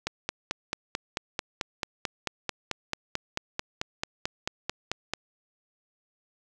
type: click train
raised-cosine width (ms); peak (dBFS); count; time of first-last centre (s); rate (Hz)
0.2; -11; 24; 0.07-5.136; 4.54
effects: none